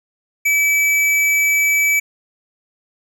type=tone with hard clipping; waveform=sine; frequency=2300 Hz; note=D7; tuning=37 cents flat; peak=-14 dBFS; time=0.45-2 s; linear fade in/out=10 ms; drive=17 dB; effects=none